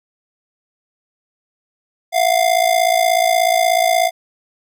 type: ring-modulated tone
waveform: square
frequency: 698.5 Hz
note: F5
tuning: in tune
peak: -10 dBFS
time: 2.12-4.11 s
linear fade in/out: 50 ms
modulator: 28.3 Hz
effects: none